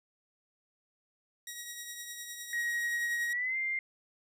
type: tone with tremolo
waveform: 10% pulse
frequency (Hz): 1903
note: A#6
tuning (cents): +35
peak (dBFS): -30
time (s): 1.47-3.33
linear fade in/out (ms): 2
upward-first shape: triangle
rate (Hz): 9.8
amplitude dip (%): 45
type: tone with pitch glide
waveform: sine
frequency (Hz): 1892 to 2099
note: A#6 to C7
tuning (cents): +25 to +5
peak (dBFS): -30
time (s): 2.53-3.79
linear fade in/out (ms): 2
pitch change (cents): +180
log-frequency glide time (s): 3.29-3.57
effects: none